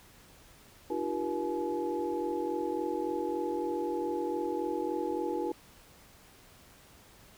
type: tone cluster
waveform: sine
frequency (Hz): 300.2 / 344 / 387.3 / 479.6 / 851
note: D4 / F4 / G4 / A#4 / G#5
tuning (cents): +38 / -26 / -21 / +49 / +42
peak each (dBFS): -38 / -34 / -38 / -36 / -38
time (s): 0.9-5.52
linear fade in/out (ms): 5
effects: pink hiss -57 dBFS RMS until 7.37 s